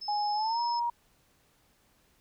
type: tone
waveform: sine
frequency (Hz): 5220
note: E8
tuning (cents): -18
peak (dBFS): -37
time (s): 0.01-0.8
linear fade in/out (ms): 10
type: tone with pitch glide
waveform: sine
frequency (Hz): 830 to 947.9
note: G#5 to A#5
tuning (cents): -1 to +29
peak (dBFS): -27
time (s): 0.08-0.9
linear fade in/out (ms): 5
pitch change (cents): +230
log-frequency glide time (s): 0.34-0.6
effects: pink hiss -67 dBFS RMS until 2.2 s